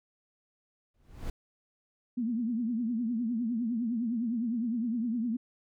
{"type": "noise with exponential growth", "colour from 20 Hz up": "brown", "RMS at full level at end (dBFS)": -32, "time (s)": [0.94, 1.3], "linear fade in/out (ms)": 2, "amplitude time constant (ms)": 77}
{"type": "tone with vibrato", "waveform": "sine", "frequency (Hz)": 233.1, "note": "A#3", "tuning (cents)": 0, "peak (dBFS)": -28, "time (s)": [2.17, 5.37], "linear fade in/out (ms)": 10, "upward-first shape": "triangle", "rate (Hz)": 9.8, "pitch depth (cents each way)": 150}
{"effects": []}